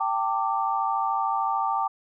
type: chord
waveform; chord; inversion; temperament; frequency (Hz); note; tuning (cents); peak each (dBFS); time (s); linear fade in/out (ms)
sine; G suspended second; none; equal with one note detuned; 784 / 897.5 / 1174.7; G5 / A5 / D6; 0 / +34 / 0; -27; 0-1.88; 10
effects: none